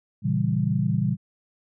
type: chord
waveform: sine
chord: A# diminished seventh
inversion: none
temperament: equal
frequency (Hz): 116.54 / 138.59 / 164.81 / 196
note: A#2 / C#3 / E3 / G3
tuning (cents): 0 / 0 / 0 / 0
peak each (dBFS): -26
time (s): 0.22-1.17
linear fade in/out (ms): 50
effects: none